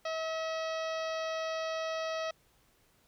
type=harmonic tone; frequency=643 Hz; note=E5; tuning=43 cents flat; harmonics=1 / 2 / 3 / 4 / 5 / 6 / 7 / 8 / 9; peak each=-34 / -40 / -44 / -46 / -48 / -50 / -51 / -52 / -53 dBFS; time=0.05-2.31 s; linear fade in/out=5 ms; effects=pink hiss -68 dBFS RMS until 3.07 s